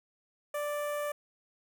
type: tone with notch filter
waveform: sawtooth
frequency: 587.3 Hz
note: D5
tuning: in tune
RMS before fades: -34 dBFS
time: 0.54-1.12 s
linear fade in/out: 5 ms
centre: 4400 Hz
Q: 0.57
effects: none